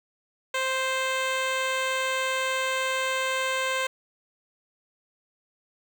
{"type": "tone with notch filter", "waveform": "10% pulse", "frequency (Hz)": 523.3, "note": "C5", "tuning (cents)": 0, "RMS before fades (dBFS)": -27, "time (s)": [0.54, 3.87], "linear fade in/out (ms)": 5, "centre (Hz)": 12000, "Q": 0.82, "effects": []}